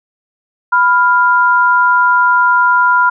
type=tone pair together; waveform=sine; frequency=989.9 / 1400 Hz; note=B5 / F6; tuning=+4 / +4 cents; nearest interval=tritone; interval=600 cents; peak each=-10 dBFS; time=0.72-3.1 s; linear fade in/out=10 ms; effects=none